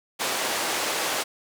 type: band-pass noise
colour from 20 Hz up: pink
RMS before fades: -27 dBFS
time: 0.19-1.24 s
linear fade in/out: 20 ms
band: 470 to 11000 Hz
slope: 12 dB/octave
effects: none